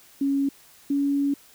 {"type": "tone pair in turn", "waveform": "sine", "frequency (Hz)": [277.2, 281.6], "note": ["C#4", "C#4"], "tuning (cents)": [0, 27], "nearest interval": "unison", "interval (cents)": 27, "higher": "second", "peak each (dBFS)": -20, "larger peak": "neither", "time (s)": [[0.21, 0.49], [0.9, 1.34]], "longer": "second", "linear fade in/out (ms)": 5, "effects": ["white hiss -53 dBFS RMS until 1.54 s"]}